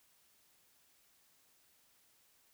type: silence
effects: white hiss -70 dBFS RMS until 2.53 s